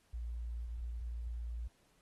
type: tone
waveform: sine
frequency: 58.27 Hz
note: A#1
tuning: in tune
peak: -38 dBFS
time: 0.13-1.68 s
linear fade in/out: 10 ms
effects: pink hiss -72 dBFS RMS until 2.01 s + AAC 32 kbps